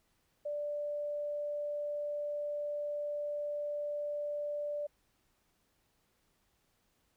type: tone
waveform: sine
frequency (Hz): 587.3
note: D5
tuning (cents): 0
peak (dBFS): -34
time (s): 0.45-4.87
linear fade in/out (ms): 10
effects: pink hiss -75 dBFS RMS until 7.16 s